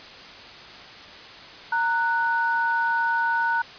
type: tone pair together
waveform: sine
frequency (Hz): 924.3 / 1480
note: A#5 / F#6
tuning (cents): -15 / 0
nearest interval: minor sixth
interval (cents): 815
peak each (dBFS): -23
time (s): 1.72-3.62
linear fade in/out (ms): 5
effects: white hiss -42 dBFS RMS until 3.78 s + resampled to 11025 Hz